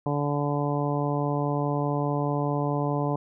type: harmonic tone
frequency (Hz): 144.8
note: D3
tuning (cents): -24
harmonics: 1 / 2 / 3 / 4 / 5 / 6 / 7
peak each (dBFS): -27 / -30 / -32 / -33 / -34 / -35 / -35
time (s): 0.06-3.16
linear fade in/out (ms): 2
effects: none